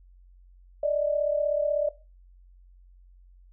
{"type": "tone pair together", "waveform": "sine", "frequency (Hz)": [585.8, 622], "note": ["D5", "D#5"], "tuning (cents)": [-5, -1], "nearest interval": "minor second", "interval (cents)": 104, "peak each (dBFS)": [-23, -28], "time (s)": [0.83, 1.89], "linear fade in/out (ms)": 5, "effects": ["noise-tail reverb RT60 0.3 s tail -17 dB re dry", "added 45 Hz sine -51 dBFS peak until 3.52 s"]}